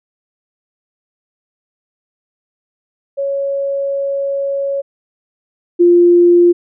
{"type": "tone pair in turn", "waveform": "sine", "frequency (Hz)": [555, 348.7], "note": ["C#5", "F4"], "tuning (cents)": [2, -3], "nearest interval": "minor sixth", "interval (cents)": 805, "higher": "first", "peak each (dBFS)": [-15, -5], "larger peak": "second", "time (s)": [[3.17, 4.82], [5.79, 6.53]], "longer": "first", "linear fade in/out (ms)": 20, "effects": []}